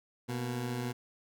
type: tone pair together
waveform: 20% pulse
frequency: 123.47 / 233.1 Hz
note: B2 / A#3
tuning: 0 / 0 cents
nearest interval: major seventh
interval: 1100 cents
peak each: -29 / -38 dBFS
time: 0.28-0.93 s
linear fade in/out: 20 ms
effects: none